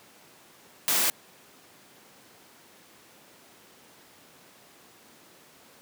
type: noise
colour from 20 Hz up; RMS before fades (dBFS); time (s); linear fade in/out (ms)
white; -24; 0.88-1.1; 0
effects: pink hiss -54 dBFS RMS until 5.81 s + high-pass 200 Hz 12 dB/octave